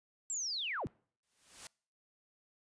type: linear sweep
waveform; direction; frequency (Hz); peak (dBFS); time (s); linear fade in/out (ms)
sine; down; 7700 to 35.69; -35; 0.3-0.87; 0
type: noise with exponential growth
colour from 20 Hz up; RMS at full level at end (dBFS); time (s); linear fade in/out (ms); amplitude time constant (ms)
white; -45; 1.23-1.67; 1; 95
effects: noise-tail reverb RT60 0.5 s tail -26 dB re dry + resampled to 22050 Hz